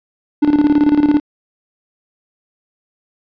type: tone with tremolo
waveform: triangle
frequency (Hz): 294.9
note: D4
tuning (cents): +7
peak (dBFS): -5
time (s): 0.42-1.2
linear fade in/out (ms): 10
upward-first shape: square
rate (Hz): 18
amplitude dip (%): 65
effects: resampled to 11025 Hz